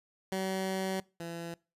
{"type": "tone pair in turn", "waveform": "15% pulse", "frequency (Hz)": [190, 168.66], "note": ["F#3", "E3"], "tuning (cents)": [46, 40], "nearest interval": "major second", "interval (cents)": 206, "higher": "first", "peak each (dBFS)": [-25, -32], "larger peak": "first", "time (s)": [[0.32, 1], [1.2, 1.54]], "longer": "first", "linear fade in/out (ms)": 2, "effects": ["noise-tail reverb RT60 0.3 s tail -23 dB re dry", "resampled to 32000 Hz"]}